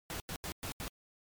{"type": "noise bursts at uneven times", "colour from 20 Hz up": "pink", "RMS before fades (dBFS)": -40, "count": 5, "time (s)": [[0.1, 0.2], [0.29, 0.36], [0.44, 0.52], [0.63, 0.72], [0.8, 0.88]], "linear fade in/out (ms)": 0, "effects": ["MP3 96 kbps"]}